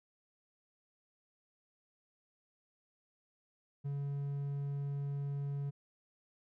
triangle tone, 141.2 Hz, C#3, 32 cents sharp, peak -33 dBFS, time 3.84-5.71 s, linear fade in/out 20 ms, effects none

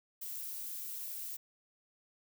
violet noise, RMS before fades -42 dBFS, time 0.21-1.37 s, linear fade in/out 10 ms, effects none

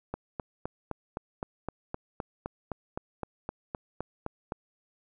click train, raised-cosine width 1 ms, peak -19 dBFS, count 18, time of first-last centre 0.14-4.521 s, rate 3.88 Hz, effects none

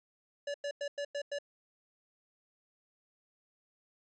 square tone bursts, 573 Hz, D5, 43 cents flat, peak -35 dBFS, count 6, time 0.47-1.387 s, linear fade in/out 5 ms, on 72 ms, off 97 ms, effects resampled to 16000 Hz

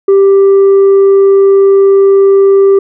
sine tone with tanh clipping, 392.7 Hz, G4, 3 cents sharp, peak -3 dBFS, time 0.08-2.79 s, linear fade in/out 5 ms, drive 2 dB, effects none

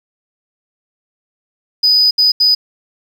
sine tone bursts at uneven times, 4978 Hz, D#8, in tune, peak -6 dBFS, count 3, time 1.83-2.11 / 2.18-2.32 / 2.4-2.55 s, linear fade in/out 10 ms, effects tanh soft clip ceiling -5 dBFS + 7-bit

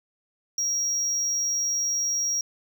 triangle tone, 5650 Hz, F8, 19 cents sharp, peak -22 dBFS, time 0.58-2.41 s, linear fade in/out 2 ms, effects none

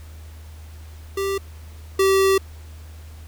square tone pair in turn, 392 / 386.6 Hz, G4 / G4, 0 / -24 cents, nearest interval unison, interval 24 cents, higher first, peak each -22 / -15 dBFS, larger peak second, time 1.17-1.38 / 1.99-2.38 s, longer second, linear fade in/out 5 ms, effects added 78 Hz sine -37 dBFS peak until 3.27 s + pink hiss -50 dBFS RMS until 3.27 s

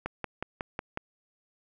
click train, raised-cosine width 0.5 ms, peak -17 dBFS, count 6, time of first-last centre 0.06-0.974 s, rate 5.47 Hz, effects none

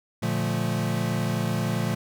square chord, Bb major seventh, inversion none, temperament equal, 116.54 / 146.83 / 174.61 / 220 Hz, Bb2 / D3 / F3 / A3, 0 / 0 / 0 / 0 cents, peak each -29 / -32 / -30 / -31 dBFS, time 0.22-1.95 s, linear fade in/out 10 ms, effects none

